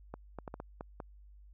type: clicks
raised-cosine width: 1 ms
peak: -27 dBFS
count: 7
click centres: 0.14 / 0.387 / 0.478 / 0.541 / 0.601 / 0.809 / 1.002 s
effects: added 50 Hz sine -53 dBFS peak until 1.53 s